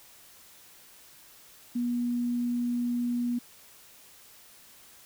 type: tone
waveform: sine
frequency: 241.5 Hz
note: B3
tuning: 39 cents flat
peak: -26 dBFS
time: 1.75-3.39 s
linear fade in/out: 10 ms
effects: white hiss -54 dBFS RMS until 5.05 s